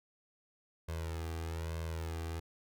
sawtooth tone with flanger, 81.7 Hz, E2, 15 cents flat, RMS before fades -39 dBFS, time 0.88-2.4 s, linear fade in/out 10 ms, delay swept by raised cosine 1.9 to 2.54 ms, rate 1.1 Hz, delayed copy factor +0.8, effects none

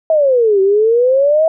sine exponential two-way sweep, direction down then up, 654 to 380 to 654 Hz, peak -8 dBFS, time 0.1-1.48 s, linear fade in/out 2 ms, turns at 0.61 s, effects none

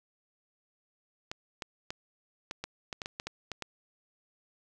clicks, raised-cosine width 0.2 ms, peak -19 dBFS, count 12, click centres 1.315 / 1.622 / 1.905 / 2.511 / 2.64 / 2.928 / 3.018 / 3.059 / 3.199 / 3.27 / 3.517 / 3.623 s, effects none

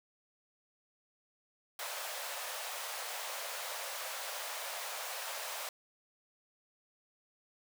pink high-pass noise, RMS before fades -41 dBFS, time 1.79-5.69 s, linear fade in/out 2 ms, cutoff 530 Hz, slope 48 dB/octave, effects none

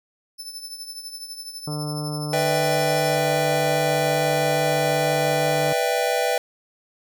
sawtooth tone with tremolo, 5274 Hz, E8, in tune, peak -28 dBFS, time 0.38-3.16 s, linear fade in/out 20 ms, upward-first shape triangle, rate 12 Hz, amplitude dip 70%
harmonic tone, 149.6 Hz, D3, 32 cents sharp, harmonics 1 / 2 / 3 / 4 / 5 / 6 / 7 / 8 / 9, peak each -27 / -33 / -37 / -39 / -41 / -43 / -44 / -45 / -46 dBFS, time 1.67-5.73 s, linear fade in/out 5 ms
square chord, E minor seventh, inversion second, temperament just, 494.4 / 593.3 / 659.3 / 791.1 Hz, B4 / D5 / E5 / G5, +2 / +18 / 0 / +16 cents, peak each -25 / -28 / -26 / -26 dBFS, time 2.33-6.38 s, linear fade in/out 2 ms
effects none

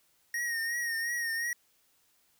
square tone with vibrato, 1864.7 Hz, A#6, in tune, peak -31 dBFS, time 0.34-1.53 s, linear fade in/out 2 ms, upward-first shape triangle, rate 2.8 Hz, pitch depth 56 cents each way, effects white hiss -69 dBFS RMS until 2.39 s

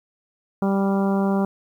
harmonic tone with a mistuned harmonic, 196 Hz, G3, in tune, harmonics 1 / 2 / 3 / 4 / 5 / 6 / 7, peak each -19 / -26 / -29 / -30 / -33 / -36 / -38 dBFS, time 0.62-1.45 s, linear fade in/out 2 ms, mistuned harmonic 7, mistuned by +23 cents, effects 9-bit

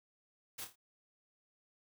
white noise with echo, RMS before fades -44 dBFS, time 0.58-0.65 s, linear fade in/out 10 ms, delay 27 ms, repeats 4, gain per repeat -7 dB, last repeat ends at 0.758 s, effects none

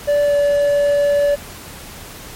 triangle tone with pitch glide, 581 to 575.3 Hz, D5 to D5, -19 to -36 cents, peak -10 dBFS, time 0.07-1.36 s, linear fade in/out 20 ms, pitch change -17 cents, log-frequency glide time 0.24-0.34 s, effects pink hiss -35 dBFS RMS until 2.35 s + MP3 64 kbps

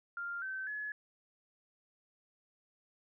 sine tone with pitch steps, 1396.9 / 1541 / 1700 Hz, F6 / G6 / G#6, 0 / -30 / +40 cents, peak -37 dBFS, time 0.17-0.92 s, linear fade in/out 2 ms, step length 250 ms, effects none

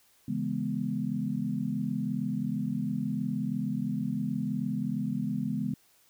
sine chord, C# minor seventh, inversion none, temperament equal, 138.59 / 164.81 / 207.7 / 246.9 Hz, C#3 / E3 / G#3 / B3, 0 / 0 / 0 / 0 cents, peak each -36 / -36 / -32 / -33 dBFS, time 0.28-5.74 s, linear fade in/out 5 ms, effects white hiss -64 dBFS RMS until 6.09 s

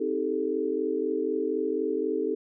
sine chord, A half-diminished seventh, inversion first, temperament just, 264 / 316.8 / 396 / 440 Hz, C4 / Eb4 / G4 / A4, +16 / +31 / +18 / 0 cents, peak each -34 / -31 / -30 / -29 dBFS, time 0-2.35 s, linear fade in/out 10 ms, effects none

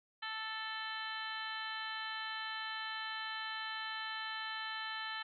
harmonic tone with a mistuned harmonic, 440 Hz, A4, in tune, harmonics 2 / 3 / 4 / 5 / 6 / 7 / 8 / 9, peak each -47 / -46 / -43 / -52 / -53 / -46 / -55 / -49 dBFS, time 0.22-5.23 s, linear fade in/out 10 ms, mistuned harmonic 9, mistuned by +32 cents, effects none

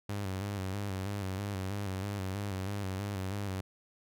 sawtooth tone with vibrato, 98 Hz, G2, in tune, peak -30 dBFS, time 0.09-3.61 s, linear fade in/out 5 ms, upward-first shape square, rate 3.1 Hz, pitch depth 59 cents each way, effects none

